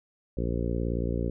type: harmonic tone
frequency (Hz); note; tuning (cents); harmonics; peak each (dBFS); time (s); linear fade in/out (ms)
58.27; A#1; 0; 1 / 2 / 3 / 4 / 5 / 6 / 7 / 8 / 9; -30 / -33 / -35 / -36 / -37 / -38 / -38 / -39 / -40; 0.37-1.3; 5
effects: none